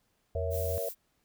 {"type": "chord", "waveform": "sine", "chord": "A# diminished", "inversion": "none", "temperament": "equal", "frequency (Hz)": [466.2, 554.4, 659.3], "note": ["A#4", "C#5", "E5"], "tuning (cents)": [0, 0, 0], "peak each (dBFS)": -36, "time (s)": [0.35, 0.89], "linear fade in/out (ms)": 5}
{"type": "tone", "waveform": "sine", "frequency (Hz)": 83.2, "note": "E2", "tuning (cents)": 17, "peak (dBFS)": -32, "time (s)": [0.35, 0.78], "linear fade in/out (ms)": 0}
{"type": "noise", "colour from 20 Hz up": "violet", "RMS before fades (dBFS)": -40, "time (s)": [0.5, 0.95], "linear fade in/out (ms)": 50}
{"effects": ["pink hiss -74 dBFS RMS until 1.24 s"]}